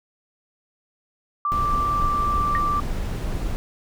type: tone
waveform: sine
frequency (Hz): 1173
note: D6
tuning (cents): -2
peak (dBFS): -20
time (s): 1.45-2.8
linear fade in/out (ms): 2
type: noise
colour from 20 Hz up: brown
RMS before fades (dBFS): -26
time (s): 1.52-3.56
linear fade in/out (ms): 0
type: tone with exponential decay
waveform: sine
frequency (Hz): 1856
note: A#6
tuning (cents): -8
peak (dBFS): -20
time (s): 2.55-2.62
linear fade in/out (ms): 1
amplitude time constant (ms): 15
effects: none